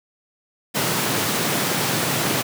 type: high-pass noise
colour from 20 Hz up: pink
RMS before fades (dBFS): -22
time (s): 0.74-2.43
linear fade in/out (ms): 20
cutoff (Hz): 110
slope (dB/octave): 48
effects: none